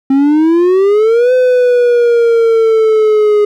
triangle exponential two-way sweep, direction up then down, 266.2 to 510 to 414.7 Hz, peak -4 dBFS, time 0.1-3.45 s, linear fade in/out 5 ms, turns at 1.33 s, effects none

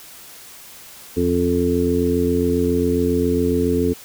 harmonic tone with a mistuned harmonic, 87.31 Hz, F2, in tune, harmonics 1 / 2 / 3 / 4 / 5, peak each -24 / -26 / -20 / -24 / -20 dBFS, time 1.16-3.94 s, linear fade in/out 20 ms, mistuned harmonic 1, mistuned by -98 cents, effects white hiss -41 dBFS RMS until 4.04 s

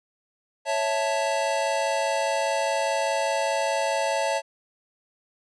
square chord, A major, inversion first, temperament equal, 554.4 / 659.3 / 880 Hz, C#5 / E5 / A5, 0 / 0 / 0 cents, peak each -28 dBFS, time 0.65-4.42 s, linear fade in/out 50 ms, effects resampled to 22050 Hz

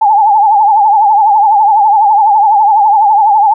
sine tone with vibrato, 840 Hz, G#5, 19 cents sharp, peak -4 dBFS, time 0.01-3.54 s, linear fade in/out 10 ms, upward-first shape triangle, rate 12 Hz, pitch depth 120 cents each way, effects none

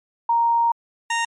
sine / 20% pulse tone pair in turn, 932.3 / 927.1 Hz, A#5 / A#5, 0 / -10 cents, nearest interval unison, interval 10 cents, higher first, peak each -15 dBFS, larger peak neither, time 0.29-0.72 / 1.1-1.25 s, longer first, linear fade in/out 5 ms, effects MP3 48 kbps

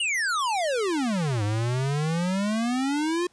square exponential two-way sweep, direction down then up, 2960 to 101.6 to 360.9 Hz, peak -24 dBFS, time 0-3.27 s, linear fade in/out 5 ms, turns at 1.43 s, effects pink hiss -62 dBFS RMS until 3.32 s + resampled to 22050 Hz

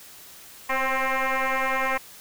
sine tone with frequency modulation, 533 Hz, C5, 32 cents sharp, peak -20 dBFS, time 0.69-1.98 s, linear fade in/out 10 ms, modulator 264 Hz, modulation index 6.9, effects tanh soft clip ceiling -19 dBFS + white hiss -46 dBFS RMS until 2.2 s

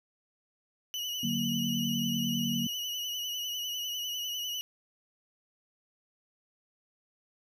35% pulse tone with vibrato, 2942 Hz, F#7, 11 cents flat, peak -31 dBFS, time 0.94-4.61 s, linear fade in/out 0 ms, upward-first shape sine, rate 10 Hz, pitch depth 47 cents each way
sine chord, D augmented, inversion none, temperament equal, 146.83 / 185 / 233.1 Hz, D3 / F#3 / A#3, 0 / 0 / 0 cents, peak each -37 / -35 / -31 dBFS, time 1.23-2.67 s, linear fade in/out 5 ms
effects none

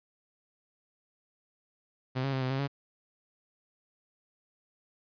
sawtooth tone with pitch steps, 129.7 / 136.8 / 132.2 / 128.9 / 134.3 / 140.1 Hz, C3 / C#3 / C3 / C3 / C3 / C#3, -15 / -23 / +18 / -26 / +46 / +19 cents, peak -25 dBFS, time 2.15-2.678 s, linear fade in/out 20 ms, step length 88 ms, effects resampled to 11025 Hz + 11-bit

